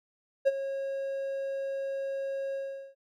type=tone with ADSR envelope; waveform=triangle; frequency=545 Hz; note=C#5; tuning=29 cents flat; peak=-16 dBFS; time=0.45-2.95 s; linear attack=25 ms; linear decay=30 ms; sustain=-13 dB; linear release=410 ms; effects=none